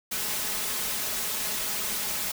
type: noise with comb filter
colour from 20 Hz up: white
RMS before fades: -30 dBFS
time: 0.11-2.32 s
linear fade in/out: 10 ms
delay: 4.7 ms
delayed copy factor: +0.5
effects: none